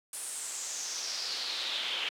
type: noise with band-pass filter sweep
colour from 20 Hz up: brown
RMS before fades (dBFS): -36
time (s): 0.13-2.09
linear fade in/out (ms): 2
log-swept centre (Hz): 9700 to 2900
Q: 4.4
effects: high-pass 400 Hz 12 dB/octave